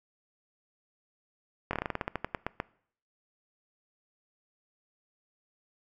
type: slowing click train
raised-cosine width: 0.5 ms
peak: -15 dBFS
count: 15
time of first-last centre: 1.71-2.601 s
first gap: 22 ms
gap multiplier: 1.15
effects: noise-tail reverb RT60 0.6 s tail -22 dB re dry